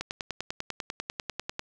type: click train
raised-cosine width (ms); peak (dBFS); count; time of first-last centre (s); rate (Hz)
0.2; -15; 17; 0.01-1.594; 10.1
effects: none